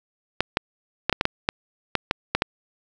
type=clicks; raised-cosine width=0.3 ms; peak=-3 dBFS; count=11; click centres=0.406 / 0.571 / 1.096 / 1.127 / 1.211 / 1.254 / 1.489 / 1.953 / 2.111 / 2.35 / 2.421 s; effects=none